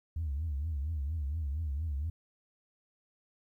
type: tone with vibrato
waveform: sine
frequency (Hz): 75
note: D2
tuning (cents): +37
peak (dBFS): -30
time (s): 0.16-2.1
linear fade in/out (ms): 5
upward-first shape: triangle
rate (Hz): 4.3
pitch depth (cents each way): 210
effects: tanh soft clip ceiling -28 dBFS + 12-bit